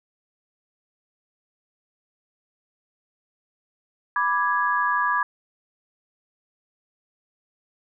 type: chord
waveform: sine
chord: G# diminished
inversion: first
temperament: equal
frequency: 987.8 / 1174.7 / 1661.2 Hz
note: B5 / D6 / G#6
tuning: 0 / 0 / 0 cents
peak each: -24 dBFS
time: 4.16-5.23 s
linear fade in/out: 2 ms
effects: none